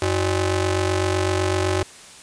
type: ring-modulated tone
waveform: sawtooth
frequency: 232.1 Hz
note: A#3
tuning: 7 cents flat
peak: -12 dBFS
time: 0.02-1.83 s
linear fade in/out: 2 ms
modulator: 140 Hz
effects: white hiss -43 dBFS RMS until 2.22 s + resampled to 22050 Hz